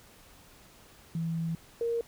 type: tone pair in turn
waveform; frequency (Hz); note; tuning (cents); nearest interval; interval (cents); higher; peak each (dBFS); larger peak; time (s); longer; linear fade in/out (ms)
sine; 164.81 / 466.2; E3 / A#4; 0 / 0; octave + tritone; 1800; second; -29 / -27; second; 1.15-1.55 / 1.81-2.01; first; 2
effects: pink hiss -56 dBFS RMS until 2.07 s